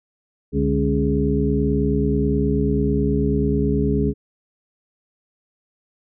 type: harmonic tone with a mistuned harmonic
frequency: 69.3 Hz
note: C#2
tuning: in tune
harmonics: 1 / 2 / 3 / 4 / 6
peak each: -23 / -23 / -23 / -23 / -23 dBFS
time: 0.52-4.14 s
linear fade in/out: 50 ms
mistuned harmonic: 2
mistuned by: +110 cents
effects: none